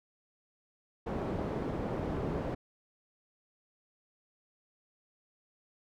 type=low-pass noise; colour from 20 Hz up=white; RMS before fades=-35 dBFS; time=1.06-2.55 s; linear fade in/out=10 ms; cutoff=460 Hz; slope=12 dB/octave; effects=none